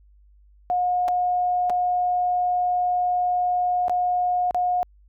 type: tone with dropouts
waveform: sine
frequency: 720 Hz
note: F#5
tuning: 47 cents flat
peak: -19 dBFS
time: 0.7-4.83 s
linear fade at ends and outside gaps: 0 ms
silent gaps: 1.081-1.085 / 1.697-1.702 / 3.882-3.896 / 4.509-4.546 s
effects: added 50 Hz sine -51 dBFS peak until 5.08 s